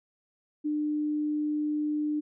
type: tone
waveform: sine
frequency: 300 Hz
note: D4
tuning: 37 cents sharp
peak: -26 dBFS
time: 0.64-2.21 s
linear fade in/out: 20 ms
effects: none